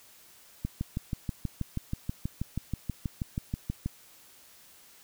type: click train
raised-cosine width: 5 ms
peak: -18 dBFS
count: 21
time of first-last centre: 0.65-3.86 s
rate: 6.23 Hz
effects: white hiss -56 dBFS RMS until 5.03 s